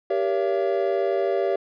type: chord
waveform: triangle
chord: G diminished seventh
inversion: none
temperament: just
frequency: 392 / 470.4 / 564.5 / 677.4 Hz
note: G4 / Bb4 / Db5 / Fb5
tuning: 0 / +16 / +31 / +47 cents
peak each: -22 / -27 / -24 / -25 dBFS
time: 0.1-1.56 s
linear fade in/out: 5 ms
effects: resampled to 11025 Hz